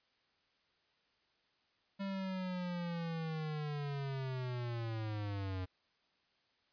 square linear sweep, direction down, 197.7 to 91.2 Hz, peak -38 dBFS, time 1.99-5.66 s, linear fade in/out 20 ms, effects white hiss -75 dBFS RMS until 6.72 s + resampled to 11025 Hz

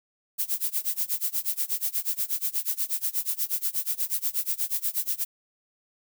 violet noise with tremolo, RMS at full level -25 dBFS, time 0.38-5.25 s, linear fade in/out 20 ms, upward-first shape sine, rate 8.3 Hz, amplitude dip 95%, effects none

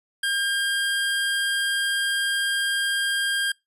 25% pulse tone, 1606 Hz, G6, 41 cents sharp, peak -18 dBFS, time 0.23-3.52 s, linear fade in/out 5 ms, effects noise-tail reverb RT60 0.2 s tail -26 dB re dry + resampled to 32000 Hz

